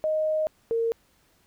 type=tone pair in turn; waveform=sine; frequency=622.3 / 458.6 Hz; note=D#5 / A#4; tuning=0 / -28 cents; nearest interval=perfect fourth; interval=528 cents; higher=first; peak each=-22 dBFS; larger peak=neither; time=0.04-0.47 / 0.71-0.92 s; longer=first; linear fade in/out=0 ms; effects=pink hiss -64 dBFS RMS until 1.46 s